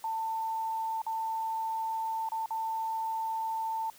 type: tone with dropouts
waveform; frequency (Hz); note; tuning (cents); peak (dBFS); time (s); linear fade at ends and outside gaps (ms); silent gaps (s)
sine; 893; A5; +25; -30; 0.04-3.9; 2; 1.018-1.065 / 2.289-2.319 / 2.46-2.506
effects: white hiss -56 dBFS RMS until 3.98 s